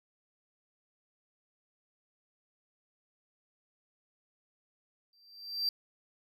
triangle tone with exponential growth, 4699 Hz, D8, in tune, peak -25 dBFS, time 5.13-5.69 s, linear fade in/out 2 ms, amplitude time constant 120 ms, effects none

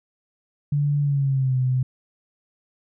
sine tone with pitch glide, 144.9 to 128.35 Hz, D3 to C3, -23 to -33 cents, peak -18 dBFS, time 0.72-1.83 s, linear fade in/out 5 ms, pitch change -210 cents, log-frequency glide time 1.01-1.57 s, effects none

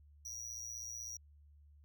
square tone with amplitude modulation, 5790 Hz, F#8, 38 cents flat, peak -40 dBFS, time 0.25-1.17 s, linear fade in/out 5 ms, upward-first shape sine, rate 116 Hz, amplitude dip 80%, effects added 73 Hz sine -59 dBFS peak until 1.84 s

